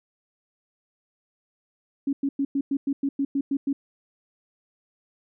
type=tone bursts; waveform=sine; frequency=277.2 Hz; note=C#4; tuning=in tune; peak=-21 dBFS; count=11; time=2.07-3.73 s; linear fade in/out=5 ms; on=60 ms; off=100 ms; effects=none